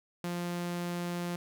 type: tone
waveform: sawtooth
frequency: 174.61 Hz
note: F3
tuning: in tune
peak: -29 dBFS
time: 0.24-1.36 s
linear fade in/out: 2 ms
effects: none